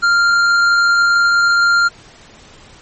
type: tone with hard clipping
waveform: sine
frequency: 1394 Hz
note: F6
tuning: 4 cents flat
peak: -11 dBFS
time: 0.02-1.89 s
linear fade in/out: 20 ms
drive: 8 dB
effects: pink hiss -42 dBFS RMS until 2.81 s + MP3 32 kbps